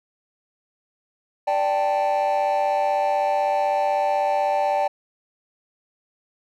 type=chord; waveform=triangle; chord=D suspended fourth; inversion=none; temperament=equal; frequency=587.3 / 784 / 880 Hz; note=D5 / G5 / A5; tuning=0 / 0 / 0 cents; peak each=-20 / -19 / -22 dBFS; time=1.47-4.88 s; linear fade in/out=10 ms; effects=tanh soft clip ceiling -13 dBFS